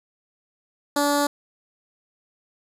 10% pulse tone with notch filter, 288.3 Hz, D4, 32 cents flat, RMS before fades -21 dBFS, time 0.96-1.27 s, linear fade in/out 5 ms, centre 2200 Hz, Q 0.95, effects resampled to 32000 Hz + 8-bit

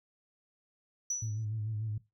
sine tone with exponential decay, 5920 Hz, F#8, in tune, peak -26 dBFS, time 1.1-1.45 s, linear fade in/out 5 ms, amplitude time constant 74 ms
sine tone with vibrato, 108.4 Hz, A2, 25 cents flat, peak -32 dBFS, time 1.22-1.98 s, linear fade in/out 5 ms, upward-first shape sine, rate 6.8 Hz, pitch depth 52 cents each way
effects noise-tail reverb RT60 0.2 s tail -17 dB re dry + tanh soft clip ceiling -27 dBFS

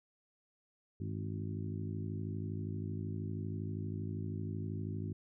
harmonic tone with a mistuned harmonic, 52.7 Hz, G#1, 26 cents sharp, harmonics 2 / 3 / 4 / 5 / 6 / 7, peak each -39 / -43 / -45 / -47 / -49 / -50 dBFS, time 1-5.13 s, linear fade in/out 5 ms, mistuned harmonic 2, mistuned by -110 cents, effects none

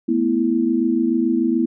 sine chord, A suspended second, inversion none, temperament equal, 220 / 246.9 / 329.6 Hz, A3 / B3 / E4, 0 / 0 / 0 cents, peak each -23 / -19 / -19 dBFS, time 0.08-1.66 s, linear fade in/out 10 ms, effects none

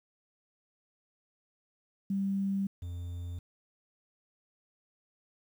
sine / triangle tone pair in turn, 196 / 87.31 Hz, G3 / F2, 0 / 0 cents, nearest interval octave + major second, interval 1400 cents, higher first, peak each -28 / -34 dBFS, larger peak first, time 2.1-2.67 / 2.82-3.39 s, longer neither, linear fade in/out 5 ms, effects 10-bit

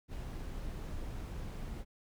brown noise, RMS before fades -41 dBFS, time 0.08-1.85 s, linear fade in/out 50 ms, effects none

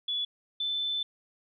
sine tone pair in turn, 3425 / 3523 Hz, A7 / A7, -47 / +1 cents, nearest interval unison, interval 48 cents, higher second, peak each -28 dBFS, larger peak neither, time 0.08-0.25 / 0.6-1.03 s, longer second, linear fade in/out 5 ms, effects none

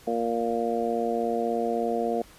harmonic tone, 116.54 Hz, A#2, in tune, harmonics 2 / 3 / 4 / 5 / 6, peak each -31 / -33 / -28 / -34 / -29 dBFS, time 0.07-2.22 s, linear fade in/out 5 ms, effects pink hiss -52 dBFS RMS until 2.38 s + resampled to 32000 Hz

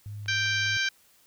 sine tone with vibrato, 103.3 Hz, G#2, 9 cents flat, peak -35 dBFS, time 0.06-0.77 s, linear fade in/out 0 ms, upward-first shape triangle, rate 3.1 Hz, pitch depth 13 cents each way
click train, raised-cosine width 0.3 ms, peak -31 dBFS, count 4, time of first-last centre 0.26-0.864 s, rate 4.97 Hz
harmonic tone, 784 Hz, G5, in tune, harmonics 2 / 3 / 4 / 5 / 6 / 7 / 8, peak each -27 / -31 / -33 / -35 / -37 / -38 / -39 dBFS, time 0.28-0.89 s, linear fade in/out 5 ms
effects white hiss -61 dBFS RMS until 1.26 s

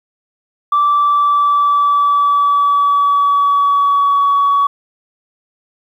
sine tone with pitch glide, 1166 to 1128.2 Hz, D6 to C#6, -13 to +30 cents, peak -8 dBFS, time 0.72-4.67 s, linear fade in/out 5 ms, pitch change -57 cents, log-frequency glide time 0.82-4.29 s, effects tanh soft clip ceiling -6 dBFS + 8-bit

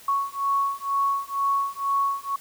sine beating tone pair, 1108.7 / 1110.8 Hz, C#6 / C#6, 0 / +3 cents, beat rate 2.1 Hz, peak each -25 dBFS, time 0.08-2.36 s, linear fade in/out 5 ms, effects white hiss -48 dBFS RMS until 2.4 s

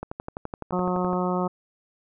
click train, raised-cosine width 1 ms, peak -18 dBFS, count 14, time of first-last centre 0.03-1.132 s, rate 11.8 Hz
harmonic tone, 181 Hz, F#3, 38 cents flat, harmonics 1 / 2 / 3 / 4 / 5 / 6 / 7, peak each -26 / -29 / -31 / -32 / -33 / -34 / -34 dBFS, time 0.72-1.48 s, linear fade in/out 10 ms
effects none

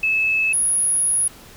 sine tone pair in turn, 2603 / 10448 Hz, E7 / E9, -22 / -17 cents, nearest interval 2 octaves, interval 2405 cents, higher second, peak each -16 dBFS, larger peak neither, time 0.03-0.53 / 0.53-1.28 s, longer second, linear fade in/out 5 ms, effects pink hiss -44 dBFS RMS until 1.56 s

